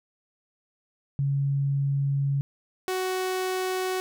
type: tone pair in turn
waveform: sine / sawtooth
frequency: 139.4 / 372.2 Hz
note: C#3 / F#4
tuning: +10 / +10 cents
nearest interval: octave + perfect fourth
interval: 1700 cents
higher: second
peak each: -22 dBFS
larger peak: neither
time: 1.19-2.41 / 2.88-4 s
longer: first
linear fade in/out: 0 ms
effects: none